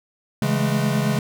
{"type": "chord", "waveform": "square", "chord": "A major seventh", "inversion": "first", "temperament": "equal with one note detuned", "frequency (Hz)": [138.59, 164.81, 207.7, 216.7], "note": ["C#3", "E3", "G#3", "A3"], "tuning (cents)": [0, 0, 0, -26], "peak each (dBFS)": [-23, -27, -24, -28], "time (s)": [0.42, 1.19], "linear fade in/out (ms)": 2, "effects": []}